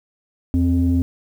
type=tone pair together; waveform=sine; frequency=83.36 / 261.6 Hz; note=E2 / C4; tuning=+20 / 0 cents; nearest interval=octave + minor sixth; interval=1980 cents; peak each=-16 dBFS; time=0.54-1.02 s; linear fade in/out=0 ms; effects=tanh soft clip ceiling -9 dBFS + 8-bit